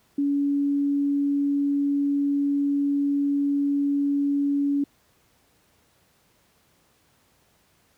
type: tone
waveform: sine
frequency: 283.3 Hz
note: C#4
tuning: 38 cents sharp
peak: -20 dBFS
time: 0.18-4.84 s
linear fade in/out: 5 ms
effects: pink hiss -63 dBFS RMS until 7.97 s + high-pass 60 Hz 12 dB/octave